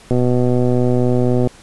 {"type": "click train", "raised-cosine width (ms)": 2, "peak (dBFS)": -4, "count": 170, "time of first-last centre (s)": [0.11, 1.473], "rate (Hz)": 124, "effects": ["pink hiss -44 dBFS RMS until 1.62 s", "resampled to 24000 Hz"]}